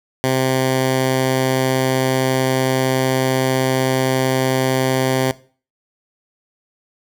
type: tone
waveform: 10% pulse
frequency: 130.81 Hz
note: C3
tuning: in tune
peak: -7 dBFS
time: 0.24-5.31 s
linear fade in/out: 0 ms
effects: noise-tail reverb RT60 0.4 s tail -19 dB re dry